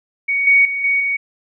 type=tone with level steps; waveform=sine; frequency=2238 Hz; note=C#7; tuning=16 cents sharp; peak=-15 / -8 / -19 / -13 / -16 dBFS; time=0.28-1.17 s; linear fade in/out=10 ms; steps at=0.47 / 0.65 / 0.84 / 1 s; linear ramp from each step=2 ms; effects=none